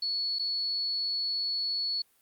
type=tone with dropouts; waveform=sine; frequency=4403 Hz; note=C#8; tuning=13 cents flat; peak=-28 dBFS; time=0.02-2.02 s; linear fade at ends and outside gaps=5 ms; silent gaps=0.387-0.393 s; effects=white hiss -67 dBFS RMS until 2.21 s + Opus 48 kbps